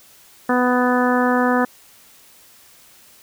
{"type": "harmonic tone", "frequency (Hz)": 248.7, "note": "B3", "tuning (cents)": 12, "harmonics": [1, 2, 3, 4, 5, 6, 7], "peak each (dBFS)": [-18, -21, -23, -24, -25, -26, -26], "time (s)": [0.49, 1.65], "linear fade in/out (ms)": 5, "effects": ["white hiss -49 dBFS RMS until 3.22 s"]}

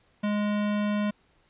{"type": "tone", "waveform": "square", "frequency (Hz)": 207.7, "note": "G#3", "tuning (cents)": 0, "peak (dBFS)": -25, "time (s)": [0.23, 1.11], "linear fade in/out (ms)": 10, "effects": ["pink hiss -65 dBFS RMS until 1.49 s", "resampled to 8000 Hz"]}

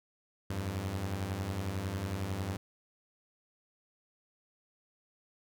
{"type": "beating tone pair", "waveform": "sawtooth", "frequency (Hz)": [87.31, 98.31], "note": ["F2", "G2"], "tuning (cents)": [0, 5], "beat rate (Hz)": 11, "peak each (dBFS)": [-35, -31], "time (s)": [0.5, 2.57], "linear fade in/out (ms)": 5, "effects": []}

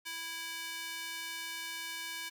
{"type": "tone with high-pass filter", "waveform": "square", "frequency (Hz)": 329.6, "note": "E4", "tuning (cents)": 0, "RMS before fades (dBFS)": -41, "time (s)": [0.05, 2.3], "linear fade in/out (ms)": 20, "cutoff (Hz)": 2000, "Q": 1.1, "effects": []}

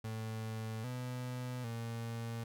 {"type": "tone with pitch steps", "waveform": "35% pulse", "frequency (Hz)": [110.8, 125.2, 115.5], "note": ["A2", "B2", "A#2"], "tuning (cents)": [13, 24, -16], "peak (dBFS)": -37, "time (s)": [0.04, 2.44], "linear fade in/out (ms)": 5, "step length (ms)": 800, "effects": []}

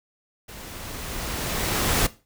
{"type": "noise with level ramp", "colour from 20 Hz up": "pink", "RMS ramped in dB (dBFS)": [-41, -20], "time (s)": [0.48, 2.07], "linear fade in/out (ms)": 10, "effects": ["noise-tail reverb RT60 0.3 s tail -17 dB re dry"]}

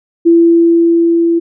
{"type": "tone with level ramp", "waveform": "sine", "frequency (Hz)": 336.3, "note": "E4", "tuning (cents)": 35, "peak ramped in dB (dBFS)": [-3, -8], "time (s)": [0.25, 1.4], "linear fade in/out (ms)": 20, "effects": []}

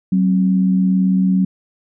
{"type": "tone pair together", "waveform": "sine", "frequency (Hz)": [187.73, 265.7], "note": ["F#3", "C4"], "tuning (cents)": [25, 27], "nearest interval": "tritone", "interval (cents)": 602, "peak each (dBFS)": [-12, -22], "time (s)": [0.12, 1.45], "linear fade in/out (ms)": 5, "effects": []}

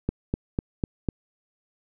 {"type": "click train", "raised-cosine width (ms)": 3, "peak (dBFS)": -11, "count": 5, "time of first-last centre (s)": [0.09, 1.088], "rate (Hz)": 4.01, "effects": []}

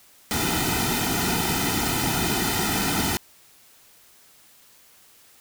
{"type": "noise with comb filter", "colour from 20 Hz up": "pink", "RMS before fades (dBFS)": -24, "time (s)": [0.31, 3.17], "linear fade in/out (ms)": 0, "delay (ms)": 1.8, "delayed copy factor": -1, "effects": ["white hiss -54 dBFS RMS until 5.4 s"]}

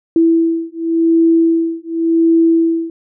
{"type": "beating tone pair", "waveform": "sine", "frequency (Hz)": [329.6, 330.5], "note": ["E4", "E4"], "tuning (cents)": [0, 5], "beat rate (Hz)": 0.9, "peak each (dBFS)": -13, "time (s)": [0.16, 2.9], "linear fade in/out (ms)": 2, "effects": []}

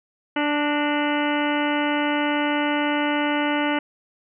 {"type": "harmonic tone with a mistuned harmonic", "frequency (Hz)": 293.7, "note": "D4", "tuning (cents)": 0, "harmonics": [1, 2, 3, 4, 5, 6, 7, 8, 9, 10], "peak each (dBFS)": [-23, -28, -27, -34, -29, -35, -31, -37, -36, -33], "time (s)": [0.36, 3.79], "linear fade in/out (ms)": 5, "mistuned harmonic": 6, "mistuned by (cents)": 56, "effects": []}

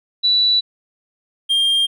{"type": "tone pair in turn", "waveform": ["sine", "triangle"], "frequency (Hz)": [3951, 3203], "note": ["B7", "G7"], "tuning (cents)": [0, 37], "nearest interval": "major third", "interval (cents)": 363, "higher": "first", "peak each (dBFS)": -12, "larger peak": "neither", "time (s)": [[0.23, 0.61], [1.49, 1.87]], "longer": "neither", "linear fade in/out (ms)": 20, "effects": []}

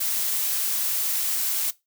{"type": "noise", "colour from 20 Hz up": "blue", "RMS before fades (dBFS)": -25, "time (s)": [0, 1.71], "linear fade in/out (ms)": 10, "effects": ["noise-tail reverb RT60 0.2 s tail -19 dB re dry"]}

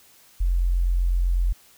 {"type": "tone", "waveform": "sine", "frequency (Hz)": 44, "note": "F1", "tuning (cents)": 14, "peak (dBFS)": -18, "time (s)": [0.4, 1.53], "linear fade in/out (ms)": 10, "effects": ["white hiss -54 dBFS RMS until 1.77 s"]}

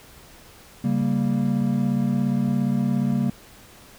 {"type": "chord", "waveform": "triangle", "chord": "G diminished", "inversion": "second", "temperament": "equal", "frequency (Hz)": [138.59, 196, 233.1], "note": ["Db3", "G3", "Bb3"], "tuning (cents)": [0, 0, 0], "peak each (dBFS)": [-23, -22, -21], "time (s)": [0.84, 3.3], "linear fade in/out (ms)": 5, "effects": ["pink hiss -48 dBFS RMS until 3.98 s"]}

